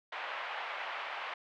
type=band-pass noise; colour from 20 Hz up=pink; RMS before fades=-40 dBFS; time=0.12-1.34 s; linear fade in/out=5 ms; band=680 to 2900 Hz; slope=24 dB/octave; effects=none